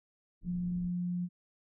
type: low-pass noise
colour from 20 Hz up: pink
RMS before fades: -47 dBFS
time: 0.41-0.92 s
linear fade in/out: 50 ms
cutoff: 250 Hz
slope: 24 dB/octave
type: tone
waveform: sine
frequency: 177.1 Hz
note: F3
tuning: 24 cents sharp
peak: -31 dBFS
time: 0.44-1.29 s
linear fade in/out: 50 ms
effects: none